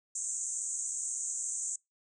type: band-pass noise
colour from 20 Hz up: white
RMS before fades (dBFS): -36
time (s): 0.15-1.76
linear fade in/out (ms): 5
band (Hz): 6400 to 8400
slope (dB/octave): 96
effects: noise-tail reverb RT60 0.2 s tail -26 dB re dry